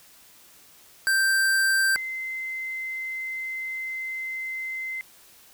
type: tone pair in turn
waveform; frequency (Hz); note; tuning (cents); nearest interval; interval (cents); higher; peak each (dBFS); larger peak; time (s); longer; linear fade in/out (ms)
square / sine; 1568 / 2068; G6 / C7; 0 / -21; perfect fourth; 479; second; -20 / -29; first; 1.07-1.96 / 1.96-5.01; second; 0
effects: white hiss -53 dBFS RMS until 5.53 s